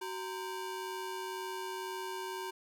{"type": "ring-modulated tone", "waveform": "35% pulse", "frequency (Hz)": 650, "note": "E5", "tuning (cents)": -24, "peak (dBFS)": -33, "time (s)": [0.01, 2.51], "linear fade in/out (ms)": 10, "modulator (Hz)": 274, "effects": []}